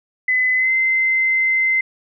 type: tone with pitch glide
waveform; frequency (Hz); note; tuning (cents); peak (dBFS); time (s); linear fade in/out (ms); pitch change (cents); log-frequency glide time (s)
sine; 2018 to 2069; B6 to C7; +37 to -20; -14; 0.28-1.81; 5; +43; 0.55-0.72
effects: none